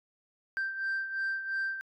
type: beating tone pair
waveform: sine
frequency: 1568 / 1570.9 Hz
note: G6 / G6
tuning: 0 / +3 cents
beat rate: 2.9 Hz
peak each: -30 / -36 dBFS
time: 0.57-1.81 s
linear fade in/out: 0 ms
effects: tanh soft clip ceiling -27 dBFS